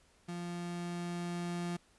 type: tone with level ramp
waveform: 35% pulse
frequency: 174 Hz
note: F3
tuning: 6 cents flat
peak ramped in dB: -37 to -33 dBFS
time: 0.28-1.77 s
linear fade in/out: 10 ms
effects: pink hiss -67 dBFS RMS until 1.98 s + resampled to 24000 Hz